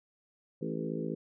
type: harmonic tone with a mistuned harmonic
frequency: 55 Hz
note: A1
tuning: in tune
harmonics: 3 / 4 / 5 / 6 / 7 / 8 / 9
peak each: -38 / -39 / -40 / -41 / -41 / -42 / -43 dBFS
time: 0.61-1.15 s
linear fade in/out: 10 ms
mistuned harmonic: 7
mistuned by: +28 cents
effects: none